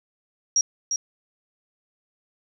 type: tone with echo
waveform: sine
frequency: 5660 Hz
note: F8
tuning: 22 cents sharp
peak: -16 dBFS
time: 0.56-0.61 s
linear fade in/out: 2 ms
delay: 350 ms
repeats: 1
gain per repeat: -6 dB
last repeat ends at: 0.96 s
effects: 9-bit